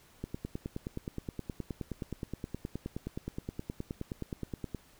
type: click train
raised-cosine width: 3 ms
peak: -23 dBFS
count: 44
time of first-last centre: 0.24-4.747 s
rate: 9.54 Hz
effects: pink hiss -61 dBFS RMS until 4.99 s